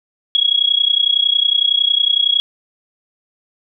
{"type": "tone with amplitude modulation", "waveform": "sine", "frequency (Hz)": 3322, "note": "G#7", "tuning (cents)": 0, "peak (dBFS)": -8, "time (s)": [0.35, 2.4], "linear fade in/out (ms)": 0, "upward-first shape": "sine", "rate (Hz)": 30.9, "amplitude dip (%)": 90, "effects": []}